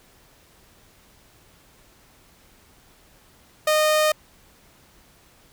sawtooth tone, 615 Hz, D#5, 20 cents flat, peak -13 dBFS, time 3.67-4.12 s, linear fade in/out 5 ms, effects pink hiss -55 dBFS RMS until 5.52 s

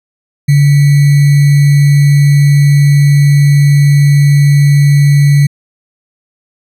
sine tone with sample-and-hold, 143.4 Hz, D3, 41 cents flat, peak -3 dBFS, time 0.48-5.47 s, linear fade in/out 10 ms, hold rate 2100 Hz, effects resampled to 32000 Hz

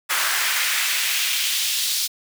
pink noise with high-pass filter sweep, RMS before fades -22 dBFS, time 0.09-2.08 s, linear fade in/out 20 ms, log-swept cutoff 1300 to 4300 Hz, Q 1.5, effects none

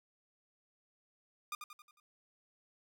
sawtooth tone with echo, 1213 Hz, D#6, 44 cents flat, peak -34 dBFS, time 1.52-1.55 s, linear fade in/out 2 ms, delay 90 ms, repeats 5, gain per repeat -6 dB, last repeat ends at 2 s, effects none

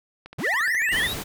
click train, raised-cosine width 0.3 ms, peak -24 dBFS, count 11, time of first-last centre 0.26-0.959 s, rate 14.3 Hz
square linear sweep, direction up, 77.78 to 3951 Hz, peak -28 dBFS, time 0.38-1.14 s, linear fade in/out 10 ms
sine tone with vibrato, 1864.7 Hz, A#6, in tune, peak -21 dBFS, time 0.43-1.08 s, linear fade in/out 20 ms, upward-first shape triangle, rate 15 Hz, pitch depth 150 cents each way
pink noise, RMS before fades -32 dBFS, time 0.91-1.24 s, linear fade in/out 20 ms
effects none

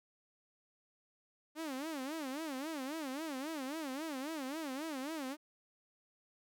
sawtooth tone with vibrato, 290 Hz, D4, 22 cents flat, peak -35 dBFS, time 1.55-5.37 s, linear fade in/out 50 ms, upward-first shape sine, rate 3.7 Hz, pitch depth 210 cents each way, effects none

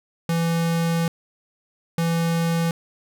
square tone bursts at uneven times, 166.9 Hz, E3, 22 cents sharp, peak -20 dBFS, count 2, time 0.29-1.08 / 1.98-2.71 s, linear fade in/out 2 ms, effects none

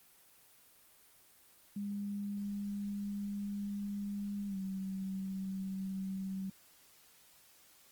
sine tone with pitch glide, 202.6 to 191.67 Hz, G#3 to G3, -43 to -39 cents, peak -36 dBFS, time 1.76-6.5 s, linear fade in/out 5 ms, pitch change -96 cents, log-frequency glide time 4.47-4.57 s, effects white hiss -63 dBFS RMS until 7.91 s + Opus 24 kbps

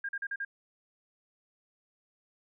sine tone bursts, 1612 Hz, G6, 48 cents sharp, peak -32 dBFS, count 5, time 0.04-0.449 s, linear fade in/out 5 ms, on 49 ms, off 41 ms, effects none

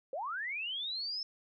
sine linear sweep, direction up, 493.9 to 5310 Hz, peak -35 dBFS, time 0.13-1.23 s, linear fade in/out 2 ms, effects none

